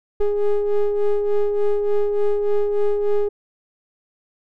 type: ring-modulated tone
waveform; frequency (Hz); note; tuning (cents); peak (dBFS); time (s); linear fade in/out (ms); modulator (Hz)
triangle; 206.7; G#3; -8; -10; 0.2-3.29; 10; 205
effects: none